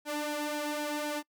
sawtooth tone with flanger, 297 Hz, D4, 20 cents sharp, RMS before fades -34 dBFS, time 0.05-1.23 s, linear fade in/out 50 ms, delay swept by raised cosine 1.2 to 2.3 ms, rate 3.9 Hz, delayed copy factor +0.7, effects noise-tail reverb RT60 0.1 s tail -26 dB re dry

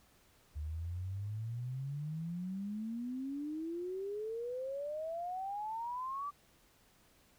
sine exponential sweep, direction up, 73 to 1174.7 Hz, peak -37 dBFS, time 0.55-6.31 s, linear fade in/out 20 ms, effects pink hiss -67 dBFS RMS until 7.38 s

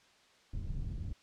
pink low-pass noise, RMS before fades -38 dBFS, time 0.53-1.13 s, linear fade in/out 5 ms, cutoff 110 Hz, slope 12 dB/octave, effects white hiss -64 dBFS RMS until 1.22 s + low-pass 5000 Hz 12 dB/octave

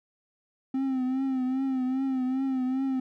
triangle tone with vibrato, 261.6 Hz, C4, in tune, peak -23 dBFS, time 0.74-3 s, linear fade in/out 5 ms, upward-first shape triangle, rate 2.5 Hz, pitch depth 63 cents each way, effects none

